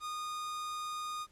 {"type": "tone", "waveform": "45% pulse", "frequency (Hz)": 1228, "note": "D#6", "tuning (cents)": -23, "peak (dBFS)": -37, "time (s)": [0, 1.27], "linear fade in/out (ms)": 50, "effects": ["pink hiss -67 dBFS RMS until 1.31 s", "low-pass 10000 Hz 12 dB/octave"]}